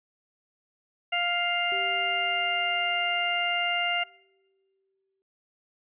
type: harmonic tone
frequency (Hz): 700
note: F5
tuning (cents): +4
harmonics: 1 / 2 / 3 / 4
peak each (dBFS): -30 / -34 / -29 / -28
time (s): 1.12-4.04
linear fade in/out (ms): 10
type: noise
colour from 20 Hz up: violet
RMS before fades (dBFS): -47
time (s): 1.26-3.53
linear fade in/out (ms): 10
type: tone with exponential decay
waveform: sine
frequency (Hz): 386.4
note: G4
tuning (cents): -25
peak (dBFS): -36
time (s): 1.72-5.22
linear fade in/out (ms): 0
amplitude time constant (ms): 760
effects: noise-tail reverb RT60 0.9 s tail -23 dB re dry + resampled to 8000 Hz